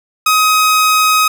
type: tone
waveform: sawtooth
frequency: 1262 Hz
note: D#6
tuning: 24 cents sharp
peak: -5 dBFS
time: 0.26-1.28 s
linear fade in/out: 5 ms
effects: none